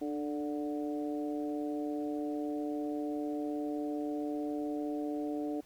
harmonic tone with a mistuned harmonic, 146.83 Hz, D3, in tune, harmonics 2 / 3 / 4 / 5, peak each -34 / -41 / -43 / -45 dBFS, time 0.01-5.61 s, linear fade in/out 10 ms, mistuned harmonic 2, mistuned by +22 cents, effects pink hiss -63 dBFS RMS until 5.65 s

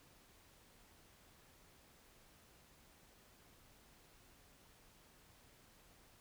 silence, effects pink hiss -66 dBFS RMS until 6.2 s

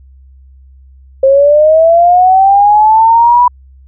sine linear sweep, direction up, 530 to 987.8 Hz, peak -3 dBFS, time 1.23-3.48 s, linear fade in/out 5 ms, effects added 66 Hz sine -36 dBFS peak until 3.87 s

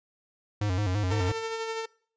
square tone with vibrato, 97.7 Hz, G2, 5 cents flat, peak -26 dBFS, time 0.61-1.32 s, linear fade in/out 5 ms, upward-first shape square, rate 5.9 Hz, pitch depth 110 cents each way
sawtooth tone with tremolo, 449.8 Hz, A4, 38 cents sharp, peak -25 dBFS, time 1.1-1.86 s, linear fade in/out 10 ms, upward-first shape sine, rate 12 Hz, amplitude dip 35%
effects noise-tail reverb RT60 0.5 s tail -22 dB re dry + resampled to 16000 Hz

